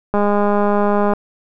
click train, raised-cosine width 1 ms, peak -4 dBFS, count 205, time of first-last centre 0.14-1.135 s, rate 205 Hz, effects none

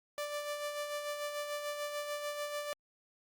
sawtooth tone with tremolo, 587.3 Hz, D5, in tune, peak -31 dBFS, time 0.18-2.73 s, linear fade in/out 0 ms, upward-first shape sine, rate 6.8 Hz, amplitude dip 45%, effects Opus 48 kbps

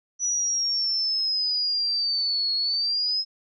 sine exponential two-way sweep, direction down then up, 5920 to 4318 to 5160 Hz, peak -22 dBFS, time 0.19-3.25 s, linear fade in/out 50 ms, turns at 2.55 s, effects none

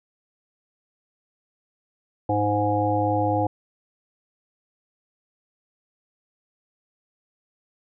harmonic tone, 103.83 Hz, G#2, in tune, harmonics 1 / 3 / 5 / 7 / 8, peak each -26 / -26 / -26 / -26 / -26 dBFS, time 2.29-3.47 s, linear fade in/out 5 ms, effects none

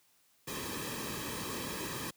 pink noise with comb filter, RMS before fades -39 dBFS, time 0.47-2.11 s, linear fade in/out 10 ms, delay 1.4 ms, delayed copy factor -0.7, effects white hiss -69 dBFS RMS until 2.16 s + high-pass 60 Hz 12 dB/octave

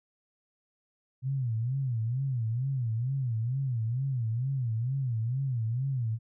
sine tone with vibrato, 123.47 Hz, B2, in tune, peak -27 dBFS, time 1.22-6.19 s, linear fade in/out 50 ms, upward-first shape sine, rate 2.2 Hz, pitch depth 190 cents each way, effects none

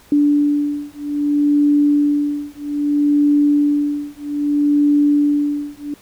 sine beating tone pair, 291.1 / 291.72 Hz, D4 / D4, -15 / -12 cents, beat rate 0.62 Hz, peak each -16 dBFS, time 0.12-5.94 s, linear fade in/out 2 ms, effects pink hiss -48 dBFS RMS until 6.01 s

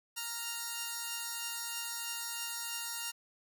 5% pulse tone pair together, 932.3 / 1396.9 Hz, A#5 / F6, 0 / 0 cents, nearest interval perfect fifth, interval 700 cents, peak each -28 dBFS, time 0.16-3.12 s, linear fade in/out 20 ms, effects none

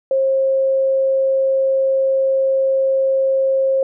sine tone, 535 Hz, C5, 38 cents sharp, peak -13 dBFS, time 0.11-3.83 s, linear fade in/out 2 ms, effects none

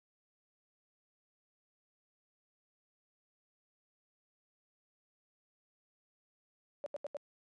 sine tone bursts, 576 Hz, D5, 34 cents flat, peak -36 dBFS, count 4, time 6.84-7.168 s, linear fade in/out 0 ms, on 22 ms, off 80 ms, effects high-pass 200 Hz 12 dB/octave + resampled to 22050 Hz

